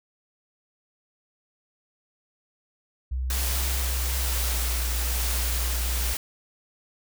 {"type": "tone with pitch glide", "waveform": "sine", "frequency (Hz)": [63.9, 59.97], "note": ["C2", "A#1"], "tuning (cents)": [-40, 50], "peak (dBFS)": -25, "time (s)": [3.11, 6.14], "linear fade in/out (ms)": 10, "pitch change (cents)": -110, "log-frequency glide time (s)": [4.2, 4.47]}
{"type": "noise with tremolo", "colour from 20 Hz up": "white", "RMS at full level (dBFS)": -29, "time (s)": [3.3, 6.17], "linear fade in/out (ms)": 2, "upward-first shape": "triangle", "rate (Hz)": 1.1, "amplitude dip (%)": 25}
{"effects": []}